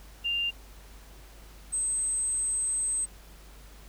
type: tone pair in turn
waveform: sine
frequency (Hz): 2794 / 8243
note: F7 / C9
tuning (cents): 0 / -27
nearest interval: octave + perfect fifth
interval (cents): 1873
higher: second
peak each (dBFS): -26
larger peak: neither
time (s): 0.24-0.51 / 1.72-3.06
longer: second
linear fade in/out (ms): 20
effects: added 50 Hz sine -48 dBFS peak until 3.88 s + pink hiss -54 dBFS RMS until 3.88 s